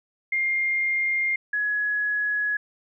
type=tone pair in turn; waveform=sine; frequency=2116 / 1682.5 Hz; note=C7 / G#6; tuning=+19 / +22 cents; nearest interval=major third; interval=397 cents; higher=first; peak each=-21 / -22 dBFS; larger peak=first; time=0.32-1.36 / 1.53-2.57 s; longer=neither; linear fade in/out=5 ms; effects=none